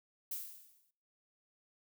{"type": "noise with exponential decay", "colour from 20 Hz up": "violet", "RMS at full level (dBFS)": -38, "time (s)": [0.31, 0.91], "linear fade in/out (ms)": 5, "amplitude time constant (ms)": 130, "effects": ["noise-tail reverb RT60 0.7 s tail -25 dB re dry"]}